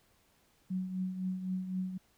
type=tone with tremolo; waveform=sine; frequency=185.7 Hz; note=F#3; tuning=7 cents sharp; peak=-30 dBFS; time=0.7-1.98 s; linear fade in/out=10 ms; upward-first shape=triangle; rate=3.9 Hz; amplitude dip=65%; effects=pink hiss -69 dBFS RMS until 2.17 s